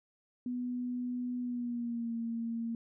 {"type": "tone with pitch glide", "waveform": "sine", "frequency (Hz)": [246.9, 230.4], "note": ["B3", "A#3"], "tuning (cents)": [0, -20], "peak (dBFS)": -33, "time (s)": [0.46, 2.75], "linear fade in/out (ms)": 2, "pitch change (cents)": -120, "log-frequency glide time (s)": [1.4, 2.14], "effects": []}